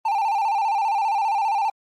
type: tone with vibrato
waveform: triangle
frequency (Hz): 844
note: G#5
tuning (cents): +28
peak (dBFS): -17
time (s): 0.05-1.7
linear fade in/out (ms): 5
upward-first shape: square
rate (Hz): 15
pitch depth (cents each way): 91
effects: Opus 24 kbps